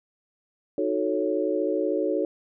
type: chord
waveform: sine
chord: D# half-diminished seventh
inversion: none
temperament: equal with one note detuned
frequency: 311.1 / 367.2 / 440 / 554.4 Hz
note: D#4 / F#4 / A4 / C#5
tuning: 0 / -13 / 0 / 0 cents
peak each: -28 dBFS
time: 0.78-2.25 s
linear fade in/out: 2 ms
effects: none